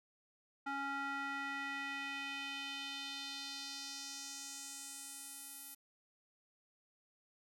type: tone with band-pass filter sweep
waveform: square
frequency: 277.2 Hz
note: C#4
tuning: in tune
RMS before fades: -44 dBFS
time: 0.66-5.75 s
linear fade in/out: 10 ms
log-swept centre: 1200 to 12000 Hz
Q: 2.2
effects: none